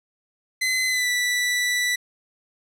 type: tone with pitch glide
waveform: sawtooth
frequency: 2038 to 1969.7 Hz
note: C7 to B6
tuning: -46 to -5 cents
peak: -17 dBFS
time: 0.61-1.96 s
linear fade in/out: 10 ms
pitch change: -59 cents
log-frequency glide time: 0.87-1.09 s
effects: low-pass 12000 Hz 12 dB/octave